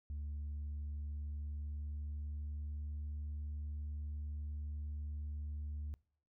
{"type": "tone with pitch glide", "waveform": "sine", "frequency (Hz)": [73.42, 74.32], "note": ["D2", "D2"], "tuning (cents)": [0, 21], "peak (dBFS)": -37, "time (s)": [0.1, 5.94], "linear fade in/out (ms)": 0, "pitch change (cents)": 21, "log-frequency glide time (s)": [0.78, 3.05], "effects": ["noise-tail reverb RT60 0.5 s tail -25 dB re dry", "tanh soft clip ceiling -38 dBFS"]}